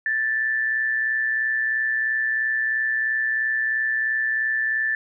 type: tone with amplitude modulation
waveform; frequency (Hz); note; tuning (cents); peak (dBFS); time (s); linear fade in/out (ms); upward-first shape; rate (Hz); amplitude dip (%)
sine; 1760; A6; 0; -18; 0.06-4.95; 2; sine; 123; 45
effects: none